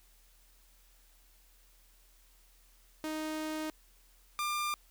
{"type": "tone pair in turn", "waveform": "sawtooth", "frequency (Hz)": [311.1, 1195.8], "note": ["D#4", "D6"], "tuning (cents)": [0, 31], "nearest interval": "octave + major seventh", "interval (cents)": 2331, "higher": "second", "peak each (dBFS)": [-31, -28], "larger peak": "second", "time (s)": [[3.04, 3.7], [4.39, 4.74]], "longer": "first", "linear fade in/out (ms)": 0, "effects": ["added 40 Hz sine -62 dBFS peak until 4.9 s", "white hiss -66 dBFS RMS until 4.9 s"]}